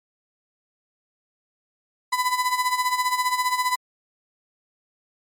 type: tone with tremolo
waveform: 35% pulse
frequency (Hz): 1001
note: B5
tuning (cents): +23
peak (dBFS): -16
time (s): 2.12-3.76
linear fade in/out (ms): 10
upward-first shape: sine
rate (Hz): 15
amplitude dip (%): 70
effects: MP3 64 kbps